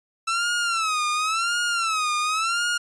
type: tone with vibrato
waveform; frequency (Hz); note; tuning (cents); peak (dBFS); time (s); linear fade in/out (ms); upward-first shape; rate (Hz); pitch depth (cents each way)
sawtooth; 1318.5; E6; 0; -18; 0.27-2.78; 10; sine; 0.93; 140
effects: resampled to 22050 Hz